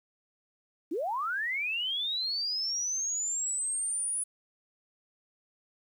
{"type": "linear sweep", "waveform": "sine", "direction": "up", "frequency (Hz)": [278.3, 9956], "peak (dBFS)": -29, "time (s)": [0.91, 4.24], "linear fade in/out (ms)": 10, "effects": ["10-bit"]}